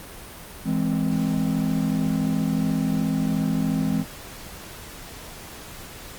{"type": "chord", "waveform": "triangle", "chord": "E augmented", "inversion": "none", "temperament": "equal", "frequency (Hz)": [164.81, 207.7, 261.6], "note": ["E3", "G#3", "B#3"], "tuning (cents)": [0, 0, 0], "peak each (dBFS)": -23, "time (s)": [0.64, 4.05], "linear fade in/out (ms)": 50, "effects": ["pink hiss -40 dBFS RMS until 6.18 s", "Opus 32 kbps"]}